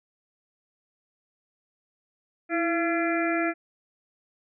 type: harmonic tone with a mistuned harmonic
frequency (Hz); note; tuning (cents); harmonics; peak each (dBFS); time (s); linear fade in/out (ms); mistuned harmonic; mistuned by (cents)
340.3; F4; -45; 1 / 2 / 4 / 5 / 6 / 7; -26 / -29 / -32 / -33 / -34 / -34; 2.49-3.54; 50; 1; -54
effects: none